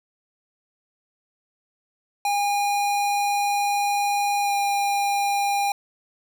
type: tone with pitch glide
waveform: square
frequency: 813 to 805.1 Hz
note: G#5 to G5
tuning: -37 to +46 cents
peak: -21 dBFS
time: 2.25-5.72 s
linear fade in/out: 2 ms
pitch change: -17 cents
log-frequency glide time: 4.42-4.53 s
effects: none